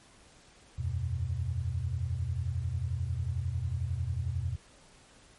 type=chord; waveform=sine; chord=E suspended second; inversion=none; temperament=equal with one note detuned; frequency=81.37 / 92.5 / 123.47 Hz; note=E2 / F#2 / B2; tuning=-22 / 0 / 0 cents; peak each=-34 dBFS; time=0.78-4.56 s; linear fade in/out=10 ms; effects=pink hiss -58 dBFS RMS until 5.38 s + MP3 48 kbps